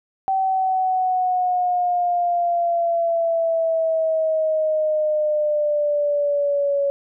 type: exponential sweep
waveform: sine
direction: down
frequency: 770 to 560 Hz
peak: -17 dBFS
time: 0.28-6.9 s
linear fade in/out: 0 ms
effects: none